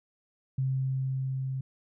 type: tone with level ramp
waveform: sine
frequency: 132.4 Hz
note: C3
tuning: 21 cents sharp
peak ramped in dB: -25 to -30 dBFS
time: 0.58-1.61 s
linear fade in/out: 5 ms
effects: none